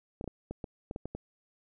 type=clicks; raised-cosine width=2 ms; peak=-24 dBFS; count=9; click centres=0.211 / 0.242 / 0.277 / 0.51 / 0.642 / 0.911 / 0.961 / 1.056 / 1.15 s; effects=none